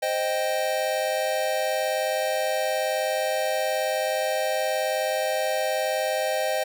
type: chord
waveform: square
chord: C minor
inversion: none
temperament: equal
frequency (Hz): 523.3 / 622.3 / 784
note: C5 / Eb5 / G5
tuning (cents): 0 / 0 / 0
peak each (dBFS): -29 / -27 / -30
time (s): 0.02-6.64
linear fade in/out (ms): 10
effects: none